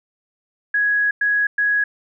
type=tone bursts at uneven times; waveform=sine; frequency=1667 Hz; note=G#6; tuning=6 cents sharp; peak=-15 dBFS; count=3; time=0.74-1.11 / 1.21-1.47 / 1.58-1.84 s; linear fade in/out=5 ms; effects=none